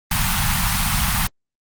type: band-stop noise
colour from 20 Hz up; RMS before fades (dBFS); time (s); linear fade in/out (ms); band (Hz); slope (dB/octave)
pink; -19; 0.11-1.27; 5; 210 to 780; 48
effects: Opus 32 kbps